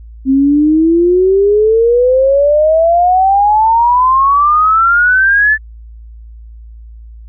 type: exponential sweep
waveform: sine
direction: up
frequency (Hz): 262.3 to 1763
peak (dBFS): -6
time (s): 0.25-5.58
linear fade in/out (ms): 50
effects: added 56 Hz sine -30 dBFS peak until 7.28 s